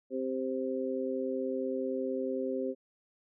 harmonic tone, 130.81 Hz, C3, in tune, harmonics 2 / 3 / 4, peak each -35 / -35 / -35 dBFS, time 0.1-2.75 s, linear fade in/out 50 ms, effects none

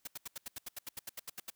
white noise bursts, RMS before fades -42 dBFS, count 15, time 0.05-1.502 s, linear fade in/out 5 ms, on 24 ms, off 78 ms, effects white hiss -75 dBFS RMS until 1.55 s

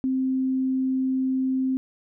sine tone, 261.6 Hz, C4, in tune, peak -21 dBFS, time 0.04-1.77 s, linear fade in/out 0 ms, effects none

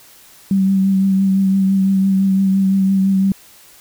sine tone with vibrato, 192.9 Hz, G3, 28 cents flat, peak -11 dBFS, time 0.51-3.32 s, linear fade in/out 2 ms, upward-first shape triangle, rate 5.9 Hz, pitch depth 26 cents each way, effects white hiss -45 dBFS RMS until 3.8 s

